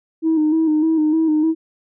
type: tone with vibrato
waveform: sine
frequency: 314.3 Hz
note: D#4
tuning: 18 cents sharp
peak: -12 dBFS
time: 0.22-1.55 s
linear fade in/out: 50 ms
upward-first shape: square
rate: 3.3 Hz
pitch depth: 42 cents each way
effects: tanh soft clip ceiling -10 dBFS